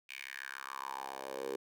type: tone with high-pass filter sweep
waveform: 10% pulse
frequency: 67.1 Hz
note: C2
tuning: 44 cents sharp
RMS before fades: -43 dBFS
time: 0.09-1.56 s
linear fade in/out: 5 ms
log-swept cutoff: 2500 to 420 Hz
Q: 4.7
effects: none